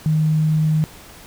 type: tone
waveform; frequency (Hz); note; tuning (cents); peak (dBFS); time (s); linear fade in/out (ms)
sine; 155.6; D#3; 0; -14; 0.06-0.84; 0
effects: pink hiss -42 dBFS RMS until 1.26 s